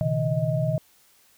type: tone cluster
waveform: sine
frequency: 123.1 / 139.4 / 158.3 / 629 Hz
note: B2 / C#3 / D#3 / D#5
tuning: -5 / +10 / +30 / +19 cents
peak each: -27 / -28 / -26 / -27 dBFS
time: 0.01-0.78 s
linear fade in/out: 0 ms
effects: white hiss -59 dBFS RMS until 1.37 s